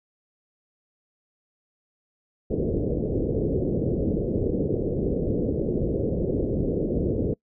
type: low-pass noise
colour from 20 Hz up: white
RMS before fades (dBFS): -25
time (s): 2.5-7.34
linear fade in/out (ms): 10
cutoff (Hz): 500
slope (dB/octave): 48
effects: noise-tail reverb RT60 0.1 s tail -25 dB re dry

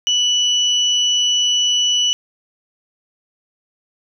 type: tone pair together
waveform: sine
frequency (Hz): 2960 / 5916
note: F#7 / F#8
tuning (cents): 0 / -1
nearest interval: octave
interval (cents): 1199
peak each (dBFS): -14 / -22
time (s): 0.07-2.13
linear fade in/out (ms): 0
effects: none

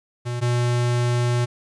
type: tone pair in turn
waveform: square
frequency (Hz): 121.2 / 121.2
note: B2 / B2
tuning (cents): -32 / -32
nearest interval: unison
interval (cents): 0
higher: neither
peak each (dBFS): -25 / -19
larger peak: second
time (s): 0.25-0.41 / 0.41-1.46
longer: second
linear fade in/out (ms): 20
effects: resampled to 22050 Hz + 10-bit

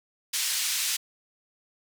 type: band-pass noise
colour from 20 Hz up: white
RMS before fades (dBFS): -28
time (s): 0.33-0.97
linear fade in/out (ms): 10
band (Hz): 2300 to 8600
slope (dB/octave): 12
effects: none

